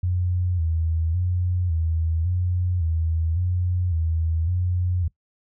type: tone with vibrato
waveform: sine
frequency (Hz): 85.4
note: F2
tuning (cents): -38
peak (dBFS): -20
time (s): 0.03-5.08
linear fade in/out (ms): 5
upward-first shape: square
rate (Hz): 0.9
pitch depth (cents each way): 85
effects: noise-tail reverb RT60 0.1 s tail -20 dB re dry